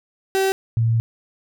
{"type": "tone pair in turn", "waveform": ["35% pulse", "sine"], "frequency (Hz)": [385, 114.46], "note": ["G4", "A#2"], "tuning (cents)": [-31, -31], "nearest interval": "octave + major sixth", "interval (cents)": 2100, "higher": "first", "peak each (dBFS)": -15, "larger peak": "neither", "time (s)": [[0.35, 0.52], [0.77, 1]], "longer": "second", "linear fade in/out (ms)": 0, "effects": []}